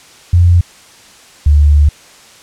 sine tone pair in turn, 87.31 / 73.42 Hz, F2 / D2, 0 / 0 cents, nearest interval minor third, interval 300 cents, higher first, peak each -4 dBFS, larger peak neither, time 0.33-0.61 / 1.46-1.89 s, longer second, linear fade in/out 5 ms, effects white hiss -40 dBFS RMS until 2.42 s + low-pass 8000 Hz 12 dB/octave

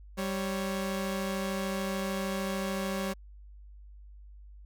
sawtooth tone pair together, 194.81 / 551 Hz, G3 / C#5, -11 / -11 cents, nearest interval octave + tritone, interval 1800 cents, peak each -28 / -32 dBFS, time 0.17-3.14 s, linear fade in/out 20 ms, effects added 50 Hz sine -47 dBFS peak until 4.65 s

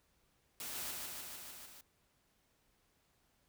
white noise with echo, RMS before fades -44 dBFS, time 0.6-0.91 s, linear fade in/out 2 ms, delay 150 ms, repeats 6, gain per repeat -2 dB, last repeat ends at 1.81 s, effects pink hiss -75 dBFS RMS until 3.48 s

